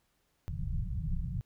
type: low-pass noise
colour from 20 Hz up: pink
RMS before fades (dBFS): -34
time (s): 0.48-1.41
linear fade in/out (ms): 0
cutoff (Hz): 180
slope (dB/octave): 96
effects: pink hiss -75 dBFS RMS until 1.45 s